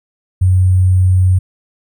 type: tone with sample-and-hold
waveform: sine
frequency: 92.3 Hz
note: F#2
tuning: 4 cents flat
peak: -7 dBFS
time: 0.41-1.39 s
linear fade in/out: 10 ms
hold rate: 8820 Hz
effects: none